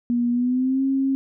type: tone with pitch glide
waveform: sine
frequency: 240 to 269.4 Hz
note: B3 to C#4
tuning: -49 to -49 cents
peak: -18 dBFS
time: 0.1-1.15 s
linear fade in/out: 0 ms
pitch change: +200 cents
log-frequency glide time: 0.31-0.83 s
effects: none